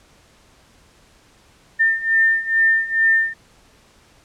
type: beating tone pair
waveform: sine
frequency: 1801 / 1803.3 Hz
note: A6 / A6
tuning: +40 / +42 cents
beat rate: 2.3 Hz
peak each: -19 / -16 dBFS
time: 1.79-3.34 s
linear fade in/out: 20 ms
effects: pink hiss -53 dBFS RMS until 4.24 s + low-pass 9000 Hz 12 dB/octave